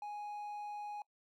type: tone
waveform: triangle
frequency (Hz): 830.6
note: G#5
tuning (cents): 0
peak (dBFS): -39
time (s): 0.02-1.02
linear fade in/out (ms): 2
effects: noise-tail reverb RT60 0.1 s tail -23 dB re dry